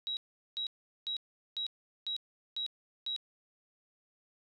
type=tone bursts; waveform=sine; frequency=3858 Hz; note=B7; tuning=41 cents flat; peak=-33 dBFS; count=7; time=0.07-3.163 s; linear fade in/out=0 ms; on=99 ms; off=400 ms; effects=none